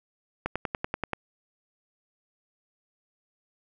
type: click train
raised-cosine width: 0.5 ms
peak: -13 dBFS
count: 8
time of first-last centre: 0.46-1.133 s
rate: 10.4 Hz
effects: none